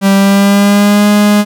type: tone with pitch glide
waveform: 45% pulse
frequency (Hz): 196 to 207.2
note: G3 to G#3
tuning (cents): 0 to -4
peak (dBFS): -5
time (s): 0.01-1.45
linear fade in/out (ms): 50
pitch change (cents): +96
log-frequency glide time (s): 0.15-1.08
effects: none